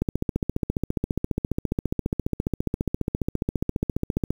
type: click train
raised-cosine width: 3 ms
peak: -10 dBFS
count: 64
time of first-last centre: 0.02-4.306 s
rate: 14.7 Hz
effects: 7-bit